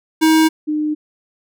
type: tone pair in turn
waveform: square / sine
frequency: 317.5 / 303.4 Hz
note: D#4 / D#4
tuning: +35 / -44 cents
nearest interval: minor second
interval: 79 cents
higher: first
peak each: -10 / -16 dBFS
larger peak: first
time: 0.21-0.49 / 0.67-0.95 s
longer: neither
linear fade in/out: 20 ms
effects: none